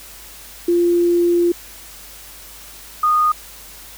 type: tone pair in turn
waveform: sine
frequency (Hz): 346.6 / 1231.6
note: F4 / D#6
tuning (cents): -13 / -18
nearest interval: octave + minor seventh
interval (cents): 2195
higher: second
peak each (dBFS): -12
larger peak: neither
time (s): 0.68-1.52 / 3.03-3.32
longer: first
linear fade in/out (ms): 5
effects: added 50 Hz sine -46 dBFS peak until 3.97 s + white hiss -39 dBFS RMS until 3.97 s